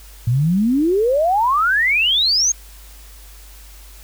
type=exponential sweep; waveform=sine; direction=up; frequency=113.1 to 6620 Hz; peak=-13 dBFS; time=0.27-2.52 s; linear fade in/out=5 ms; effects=added 50 Hz sine -39 dBFS peak until 4.03 s + white hiss -45 dBFS RMS until 4.03 s